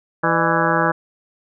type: harmonic tone with a mistuned harmonic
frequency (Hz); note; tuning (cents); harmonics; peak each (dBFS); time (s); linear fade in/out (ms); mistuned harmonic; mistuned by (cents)
165.8; E3; +10; 1 / 2 / 3 / 4 / 5 / 6 / 7 / 8 / 9 / 10; -24 / -24 / -24 / -24 / -24 / -24 / -24 / -24 / -24 / -24; 0.23-0.92; 10; 4; -140
effects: none

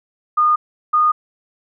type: tone pair in turn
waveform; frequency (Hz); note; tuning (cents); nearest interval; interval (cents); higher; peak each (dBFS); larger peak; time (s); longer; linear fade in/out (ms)
sine; 1222 / 1227.9; D#6 / D#6; -32 / -23; unison; 9; second; -11; neither; 0.37-0.56 / 0.93-1.12; neither; 10
effects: none

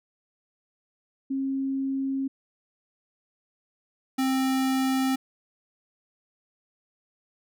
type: tone pair in turn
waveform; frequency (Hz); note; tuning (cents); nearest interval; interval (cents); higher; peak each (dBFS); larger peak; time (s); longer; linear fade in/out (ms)
sine / square; 270 / 263.7; C#4 / C4; -45 / +14; unison; 41; first; -25 / -23; second; 1.3-2.28 / 4.18-5.16; neither; 10
effects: none

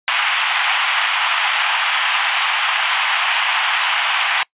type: band-pass noise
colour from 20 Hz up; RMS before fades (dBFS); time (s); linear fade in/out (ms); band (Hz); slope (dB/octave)
white; -18; 0.08-4.43; 0; 760 to 3300; 48
effects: noise-tail reverb RT60 0.1 s tail -25 dB re dry + resampled to 8000 Hz

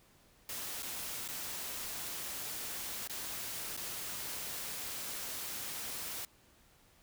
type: noise with dropouts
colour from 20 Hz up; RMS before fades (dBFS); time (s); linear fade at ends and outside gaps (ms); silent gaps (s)
white; -41; 0.49-6.25; 2; 0.824-0.829 / 1.279-1.286 / 3.075-3.096 / 3.767-3.774
effects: pink hiss -65 dBFS RMS until 7.02 s

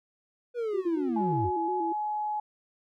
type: linear sweep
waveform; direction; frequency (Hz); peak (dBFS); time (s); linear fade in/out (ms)
triangle; down; 493.9 to 73.42; -26; 0.54-1.51; 50
type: tone with vibrato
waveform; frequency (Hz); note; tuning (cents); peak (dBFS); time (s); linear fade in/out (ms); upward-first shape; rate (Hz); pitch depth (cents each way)
sine; 349.2; F4; 0; -30; 0.73-1.93; 10; square; 4.2; 77
type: tone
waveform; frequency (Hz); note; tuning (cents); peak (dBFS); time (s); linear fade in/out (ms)
sine; 845; G#5; +30; -28; 1.16-2.4; 5
effects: none

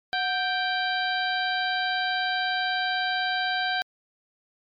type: harmonic tone with a mistuned harmonic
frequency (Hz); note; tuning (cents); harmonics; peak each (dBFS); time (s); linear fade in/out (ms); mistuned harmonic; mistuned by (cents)
784; G5; 0; 1 / 2 / 3 / 4 / 5 / 6; -28 / -27 / -37 / -34 / -33 / -38; 0.13-3.82; 0; 1; -110
effects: MP3 96 kbps

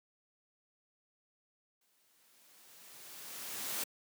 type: noise with exponential growth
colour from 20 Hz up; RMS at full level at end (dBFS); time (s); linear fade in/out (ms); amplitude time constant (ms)
white; -36; 1.81-3.84; 5; 440
effects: high-pass 150 Hz 12 dB/octave

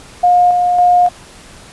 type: tone with tremolo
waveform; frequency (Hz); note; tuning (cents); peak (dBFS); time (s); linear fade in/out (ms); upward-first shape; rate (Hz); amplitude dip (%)
sine; 713; F5; +36; -6; 0.23-1.09; 10; square; 1.8; 35
effects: pink hiss -38 dBFS RMS until 1.72 s + resampled to 24000 Hz

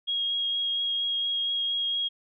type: tone with vibrato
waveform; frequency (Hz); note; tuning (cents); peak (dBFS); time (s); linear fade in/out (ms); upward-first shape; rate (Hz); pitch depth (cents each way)
sine; 3278; G#7; -23; -25; 0.07-2.09; 20; triangle; 4.3; 12
effects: none

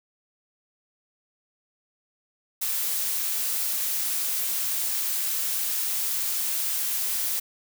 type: noise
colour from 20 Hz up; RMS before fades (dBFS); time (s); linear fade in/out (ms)
blue; -27; 2.61-7.4; 10
effects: none

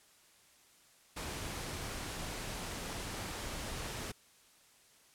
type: noise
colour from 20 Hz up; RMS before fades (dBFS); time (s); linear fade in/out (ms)
pink; -41; 1.16-4.12; 10
effects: white hiss -64 dBFS RMS until 5.14 s + low-pass 11000 Hz 12 dB/octave

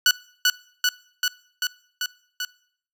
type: tone with echo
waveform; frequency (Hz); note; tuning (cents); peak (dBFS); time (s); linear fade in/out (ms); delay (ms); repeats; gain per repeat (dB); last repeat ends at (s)
15% pulse; 1480; F#6; 0; -7; 0.06-0.11; 2; 390; 6; -2; 2.45
effects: noise-tail reverb RT60 0.6 s tail -22 dB re dry

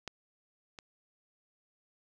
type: clicks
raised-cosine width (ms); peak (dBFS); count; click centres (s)
0.2; -21 / -28; 2; 0.077 / 0.788
effects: none

